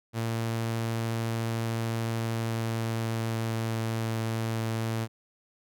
sawtooth tone with pitch glide, 114.2 to 112.76 Hz, A#2 to A2, -35 to +43 cents, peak -24 dBFS, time 0.13-5.08 s, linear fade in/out 50 ms, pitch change -22 cents, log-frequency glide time 2.08-4.02 s, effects none

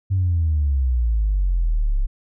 sine exponential sweep, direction down, 98 to 32.7 Hz, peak -15 dBFS, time 0.1-2.07 s, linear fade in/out 20 ms, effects tanh soft clip ceiling -12 dBFS

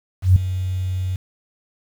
sine tone with ADSR envelope, 92.5 Hz, F#2, in tune, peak -6 dBFS, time 0.22-1.16 s, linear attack 140 ms, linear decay 4 ms, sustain -14 dB, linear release 3 ms, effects 7-bit

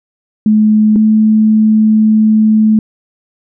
sine tone pair in turn, 214.4 / 216.8 Hz, A3 / A3, -45 / -25 cents, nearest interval unison, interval 20 cents, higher second, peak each -5 dBFS, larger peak neither, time 0.46-0.96 / 0.96-2.79 s, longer second, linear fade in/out 2 ms, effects none

